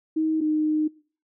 sine tone pair in turn, 315.6 / 307.7 Hz, D#4 / D#4, +25 / -19 cents, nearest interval unison, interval 44 cents, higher first, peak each -20 dBFS, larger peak neither, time 0.16-0.41 / 0.41-0.88 s, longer second, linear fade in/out 10 ms, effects noise-tail reverb RT60 0.4 s tail -21 dB re dry

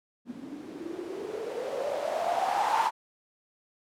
violet noise with low-pass filter sweep, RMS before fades -31 dBFS, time 0.25-2.91 s, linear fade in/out 50 ms, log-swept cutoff 240 to 960 Hz, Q 9.5, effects none

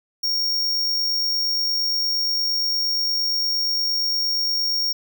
square tone with amplitude modulation, 5550 Hz, F8, 12 cents flat, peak -19 dBFS, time 0.23-4.93 s, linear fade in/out 10 ms, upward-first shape sine, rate 48.6 Hz, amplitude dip 25%, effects none

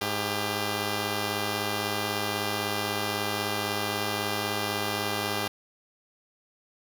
5% pulse tone pair together, 103.83 / 399.1 Hz, G#2 / G4, 0 / +31 cents, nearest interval octave + major seventh, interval 2331 cents, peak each -19 dBFS, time 0.01-5.48 s, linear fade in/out 5 ms, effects none

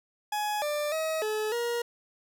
40% pulse tone with pitch steps, 840 / 593 / 636 / 429.4 / 474.2 Hz, G#5 / D5 / D#5 / A4 / A#4, +19 / +17 / +38 / -42 / +30 cents, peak -27 dBFS, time 0.32-1.82 s, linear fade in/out 5 ms, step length 300 ms, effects none

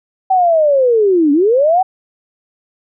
sine linear two-way sweep, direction down then up, 771 to 277.2 to 771 Hz, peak -8 dBFS, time 0.3-1.83 s, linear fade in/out 10 ms, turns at 1.32 s, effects none

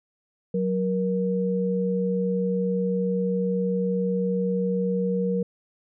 sine tone pair together, 185 / 472.7 Hz, F#3 / A#4, 0 / +24 cents, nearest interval octave + major third, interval 1624 cents, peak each -24 / -25 dBFS, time 0.54-5.43 s, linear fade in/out 5 ms, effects none

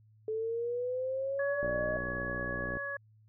sine linear sweep, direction up, 432.5 to 619 Hz, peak -31 dBFS, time 0.28-1.97 s, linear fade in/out 2 ms
harmonic tone, 562 Hz, C#5, 24 cents sharp, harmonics 1 / 2 / 3, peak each -41 / -44 / -36 dBFS, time 1.39-2.97 s, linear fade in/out 5 ms
click train, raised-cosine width 2 ms, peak -26 dBFS, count 71, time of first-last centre 1.63-2.77 s, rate 61.4 Hz
effects added 108 Hz sine -59 dBFS peak until 3.28 s

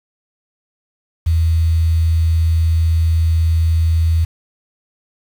sine tone with quantisation, 81.9 Hz, E2, 11 cents flat, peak -11 dBFS, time 1.26-4.25 s, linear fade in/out 10 ms, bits 6, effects none

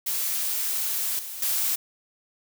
blue noise with level steps, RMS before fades -27 / -36 / -25 dBFS, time 0.06-1.76 s, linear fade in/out 10 ms, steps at 1.19 / 1.42 s, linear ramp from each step 2 ms, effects none

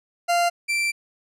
40% pulse tone pair in turn, 694 / 2347 Hz, F5 / D7, -11 / -2 cents, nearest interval octave + major sixth, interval 2109 cents, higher second, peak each -17 / -20 dBFS, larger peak first, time 0.28-0.5 / 0.68-0.92 s, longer second, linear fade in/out 20 ms, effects low-pass 11000 Hz 12 dB/octave

